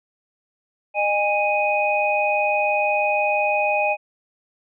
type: tone cluster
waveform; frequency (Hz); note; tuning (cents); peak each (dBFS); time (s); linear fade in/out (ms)
sine; 611 / 819 / 2497; D#5 / G#5 / D#7; -32 / -24 / +6; -22; 0.94-3.97; 50
effects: none